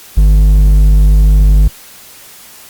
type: tone with hard clipping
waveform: sine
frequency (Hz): 50.6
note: G#1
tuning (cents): -44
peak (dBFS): -5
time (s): 0.17-1.68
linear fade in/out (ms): 5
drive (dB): 6
effects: white hiss -36 dBFS RMS until 2.69 s + Opus 48 kbps